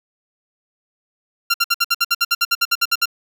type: tone bursts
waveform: 15% pulse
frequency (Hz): 1382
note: F6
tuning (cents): -19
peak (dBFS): -7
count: 16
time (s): 1.5-3.057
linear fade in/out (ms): 10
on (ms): 42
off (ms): 59
effects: none